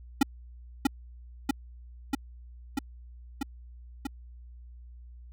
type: tone with echo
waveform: square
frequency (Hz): 274.5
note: C#4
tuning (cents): -17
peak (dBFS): -18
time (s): 0.21-0.23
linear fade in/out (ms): 5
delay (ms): 640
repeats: 6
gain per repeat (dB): -2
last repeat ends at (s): 4.07
effects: added 60 Hz sine -45 dBFS peak until 5.32 s